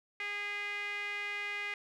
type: tone with band-pass filter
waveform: sawtooth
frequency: 410 Hz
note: G#4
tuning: 22 cents flat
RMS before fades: -38 dBFS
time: 0.2-1.74 s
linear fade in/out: 2 ms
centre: 2200 Hz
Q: 6.6
effects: none